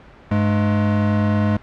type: tone pair together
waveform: square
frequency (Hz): 100.7 / 210.6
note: G2 / G#3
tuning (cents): +47 / +24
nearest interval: octave + minor second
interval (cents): 1277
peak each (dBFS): -19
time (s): 0.31-1.57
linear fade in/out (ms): 5
effects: pink hiss -44 dBFS RMS until 1.62 s + low-pass 2000 Hz 12 dB/octave